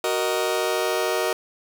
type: chord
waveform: sawtooth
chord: D# minor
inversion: first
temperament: just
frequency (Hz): 373.4 / 466.7 / 622.3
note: F#4 / A#4 / D#5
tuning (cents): +16 / +2 / 0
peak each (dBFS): -22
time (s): 0.04-1.33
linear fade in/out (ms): 2
effects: none